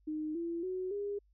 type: tone with pitch steps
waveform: sine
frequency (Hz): 308 / 337.8 / 370.5 / 406.4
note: D#4 / E4 / F#4 / G#4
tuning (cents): -17 / +42 / +2 / -38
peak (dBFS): -34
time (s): 0.07-1.19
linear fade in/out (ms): 10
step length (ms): 280
effects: added 50 Hz sine -65 dBFS peak until 1.33 s